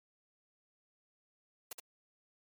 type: noise with echo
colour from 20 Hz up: white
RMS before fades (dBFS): -42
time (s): 1.71-1.73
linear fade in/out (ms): 5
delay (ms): 70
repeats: 1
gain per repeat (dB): -4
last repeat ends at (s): 1.8
effects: MP3 96 kbps